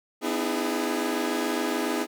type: tone cluster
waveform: sawtooth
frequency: 251.1 / 303.7 / 330.8 / 413.4 Hz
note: B3 / D#4 / E4 / G#4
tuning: +29 / -42 / +6 / -8 cents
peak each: -27 dBFS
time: 0.21-2.07 s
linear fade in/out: 50 ms
effects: none

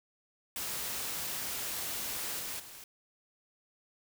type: noise with level steps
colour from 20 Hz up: white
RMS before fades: -37 / -39 / -49 dBFS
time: 0.56-2.84 s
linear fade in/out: 2 ms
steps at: 2.39 / 2.59 s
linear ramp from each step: 10 ms
effects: none

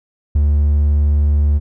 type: tone with ADSR envelope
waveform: triangle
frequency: 73.42 Hz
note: D2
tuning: in tune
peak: -6 dBFS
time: 0.35-1.6 s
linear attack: 9 ms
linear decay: 14 ms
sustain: -2 dB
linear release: 33 ms
effects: tanh soft clip ceiling -2 dBFS

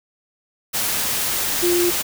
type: tone in noise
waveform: sine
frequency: 350 Hz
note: F4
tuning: 4 cents sharp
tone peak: -16 dBFS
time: 1.62-1.91 s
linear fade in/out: 20 ms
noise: white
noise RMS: -22 dBFS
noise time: 0.73-2.03 s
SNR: +3 dB
effects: none

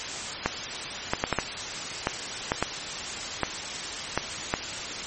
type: clicks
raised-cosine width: 0.5 ms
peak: -7 dBFS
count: 11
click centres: 0.46 / 1.135 / 1.239 / 1.327 / 1.387 / 2.071 / 2.519 / 2.626 / 3.433 / 4.176 / 4.539 s
effects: white hiss -33 dBFS RMS until 5.06 s + MP3 32 kbps

